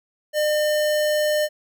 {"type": "tone", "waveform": "square", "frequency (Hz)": 604, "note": "D5", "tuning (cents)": 48, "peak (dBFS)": -19, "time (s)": [0.33, 1.49], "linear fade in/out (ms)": 50, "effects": []}